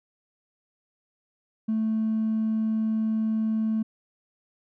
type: tone with hard clipping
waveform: sine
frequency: 220 Hz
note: A3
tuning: in tune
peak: -23 dBFS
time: 1.68-3.83 s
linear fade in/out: 10 ms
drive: 1 dB
effects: none